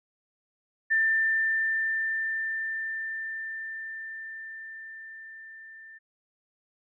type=tone with level ramp; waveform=sine; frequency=1786 Hz; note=A6; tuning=25 cents sharp; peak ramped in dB=-20 to -45 dBFS; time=0.9-5.99 s; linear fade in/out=20 ms; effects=none